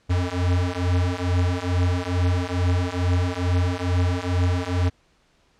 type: beating tone pair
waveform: square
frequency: 88.2 / 90.5 Hz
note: F2 / F#2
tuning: +18 / -38 cents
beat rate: 2.3 Hz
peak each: -24 / -23 dBFS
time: 0.09-4.9 s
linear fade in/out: 20 ms
effects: pink hiss -62 dBFS RMS until 5.59 s + low-pass 6000 Hz 12 dB/octave